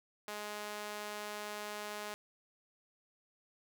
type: tone with high-pass filter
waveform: sawtooth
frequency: 208.9 Hz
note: G#3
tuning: 10 cents sharp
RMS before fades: -43 dBFS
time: 0.28-2.14 s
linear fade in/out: 0 ms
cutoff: 590 Hz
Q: 0.74
effects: none